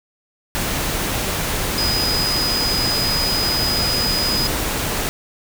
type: tone in noise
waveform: sine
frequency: 4978 Hz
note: D#8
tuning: in tune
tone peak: -19 dBFS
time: 1.78-4.47 s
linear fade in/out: 0 ms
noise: pink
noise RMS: -22 dBFS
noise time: 0.55-5.09 s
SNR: 0 dB
effects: none